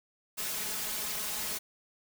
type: noise with comb filter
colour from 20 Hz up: white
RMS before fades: -35 dBFS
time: 0.37-1.59 s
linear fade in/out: 20 ms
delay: 4.7 ms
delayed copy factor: +0.9
effects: none